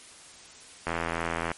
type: click train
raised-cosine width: 0.5 ms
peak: -13 dBFS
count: 55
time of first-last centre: 0.87-1.516 s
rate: 83.6 Hz
effects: white hiss -49 dBFS RMS until 1.57 s + MP3 48 kbps